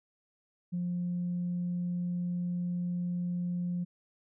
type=tone; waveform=sine; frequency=176.5 Hz; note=F3; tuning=19 cents sharp; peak=-29 dBFS; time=0.72-3.85 s; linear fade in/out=20 ms; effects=tanh soft clip ceiling -26 dBFS